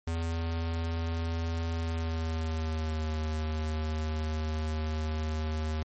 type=tone with pitch glide; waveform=square; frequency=82.7 to 78.06 Hz; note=E2 to D#2; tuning=+6 to +6 cents; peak=-30 dBFS; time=0.07-5.83 s; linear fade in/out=5 ms; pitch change=-100 cents; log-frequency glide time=1.73-3.1 s; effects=MP3 32 kbps